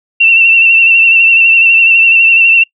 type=tone with vibrato; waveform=sine; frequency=2703 Hz; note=E7; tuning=43 cents sharp; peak=-3 dBFS; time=0.2-2.64 s; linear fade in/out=10 ms; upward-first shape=sine; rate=12 Hz; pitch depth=37 cents each way; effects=noise-tail reverb RT60 0.1 s tail -24 dB re dry